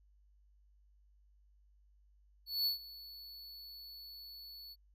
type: tone with ADSR envelope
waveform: square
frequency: 4431 Hz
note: C#8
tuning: 2 cents flat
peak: -30 dBFS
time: 2.46-4.76 s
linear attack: 200 ms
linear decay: 120 ms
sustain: -19 dB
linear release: 41 ms
effects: added 50 Hz sine -64 dBFS peak until 4.94 s